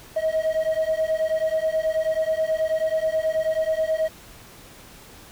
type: beating tone pair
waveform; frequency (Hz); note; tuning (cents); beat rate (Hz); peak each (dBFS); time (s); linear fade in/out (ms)
triangle; 631 / 640.3; D#5 / D#5; +24 / +49; 9.3; -20; 0.16-4.09; 10
effects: tanh soft clip ceiling -16 dBFS + pink hiss -46 dBFS RMS until 5.31 s